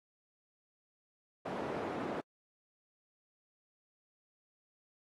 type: band-pass noise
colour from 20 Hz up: white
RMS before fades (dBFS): -39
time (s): 1.45-2.21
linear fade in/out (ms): 10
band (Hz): 200 to 650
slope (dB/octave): 12
effects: AAC 32 kbps